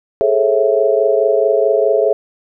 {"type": "chord", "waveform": "sine", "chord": "A major seventh", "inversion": "third", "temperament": "equal with one note detuned", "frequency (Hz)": [415.3, 440, 543.9, 659.3], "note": ["G#4", "A4", "C#5", "E5"], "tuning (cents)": [0, 0, -33, 0], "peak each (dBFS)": -16, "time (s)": [0.21, 2.13], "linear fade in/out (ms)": 0, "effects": []}